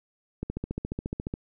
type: click train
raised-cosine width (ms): 3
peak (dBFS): -18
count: 14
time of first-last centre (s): 0.43-1.339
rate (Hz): 14.3
effects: none